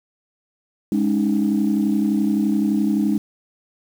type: chord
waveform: sine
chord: Ab suspended fourth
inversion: none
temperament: equal with one note detuned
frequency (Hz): 207.7 / 279.4 / 311.1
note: Ab3 / Db4 / Eb4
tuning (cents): 0 / +14 / 0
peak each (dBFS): -18 / -22 / -21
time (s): 0.92-3.18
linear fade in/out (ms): 2
effects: tanh soft clip ceiling -9 dBFS + 7-bit